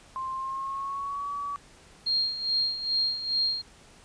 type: tone with pitch glide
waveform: sine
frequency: 1052 to 1140.6 Hz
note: C6 to C#6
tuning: +9 to +49 cents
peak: -30 dBFS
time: 0.16-1.56 s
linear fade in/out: 0 ms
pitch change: +140 cents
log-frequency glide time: 0.32-1.31 s
type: tone with tremolo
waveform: sine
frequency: 4224 Hz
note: C8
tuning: 16 cents sharp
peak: -22 dBFS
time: 2.06-3.62 s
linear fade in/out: 10 ms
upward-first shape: sine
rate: 2.4 Hz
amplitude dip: 70%
effects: pink hiss -54 dBFS RMS until 4.04 s + resampled to 22050 Hz